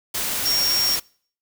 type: tone in noise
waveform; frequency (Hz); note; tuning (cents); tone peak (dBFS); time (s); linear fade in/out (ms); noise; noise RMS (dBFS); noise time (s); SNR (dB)
sine; 5550; F8; -12; -19; 0.45-0.96; 10; white; -25; 0.14-1; +3
effects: noise-tail reverb RT60 0.5 s tail -25 dB re dry